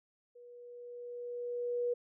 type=tone with level ramp; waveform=sine; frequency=484 Hz; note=B4; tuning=35 cents flat; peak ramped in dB=-52 to -29 dBFS; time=0.35-1.94 s; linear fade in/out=10 ms; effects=none